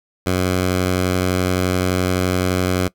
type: tone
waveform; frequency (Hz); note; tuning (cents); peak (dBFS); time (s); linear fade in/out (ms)
10% pulse; 91.7; F#2; -15; -8; 0.26-2.88; 5
effects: noise-tail reverb RT60 0.1 s tail -20 dB re dry